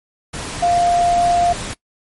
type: tone in noise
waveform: sine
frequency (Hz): 698.5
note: F5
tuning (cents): 0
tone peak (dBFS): -12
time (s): 0.62-1.53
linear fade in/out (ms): 10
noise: pink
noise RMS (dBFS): -27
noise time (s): 0.33-1.74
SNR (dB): +12
effects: noise-tail reverb RT60 0.1 s tail -21 dB re dry + MP3 48 kbps